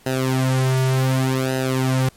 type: tone with flanger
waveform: sawtooth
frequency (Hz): 130.81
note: C3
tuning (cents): 0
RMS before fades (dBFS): -19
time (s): 0.06-2.09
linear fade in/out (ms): 5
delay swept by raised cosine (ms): 0.88 to 3.78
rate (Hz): 0.67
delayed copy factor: -0.9
effects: pink hiss -52 dBFS RMS until 2.16 s + MP3 64 kbps